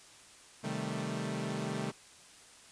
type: chord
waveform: sawtooth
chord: A half-diminished seventh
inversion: first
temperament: equal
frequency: 130.81 / 155.56 / 196 / 220 Hz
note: C3 / Eb3 / G3 / A3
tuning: 0 / 0 / 0 / 0 cents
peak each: -37 / -36 / -36 / -35 dBFS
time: 0.63-1.92 s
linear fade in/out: 20 ms
effects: white hiss -56 dBFS RMS until 2.71 s + resampled to 22050 Hz